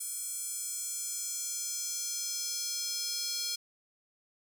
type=tone with high-pass filter sweep; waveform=square; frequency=470.5 Hz; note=A#4; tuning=16 cents sharp; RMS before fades=-36 dBFS; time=0-3.56 s; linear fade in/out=10 ms; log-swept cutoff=8700 to 4700 Hz; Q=2.6; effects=none